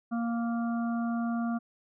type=harmonic tone; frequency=233.1 Hz; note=A#3; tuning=in tune; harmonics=1 / 3 / 5 / 6; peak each=-28 / -38 / -42 / -44 dBFS; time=0.11-1.59 s; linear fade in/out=20 ms; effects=none